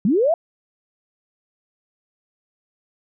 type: linear sweep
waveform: sine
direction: up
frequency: 173.1 to 698.5 Hz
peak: -14 dBFS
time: 0.05-0.34 s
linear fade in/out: 2 ms
effects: none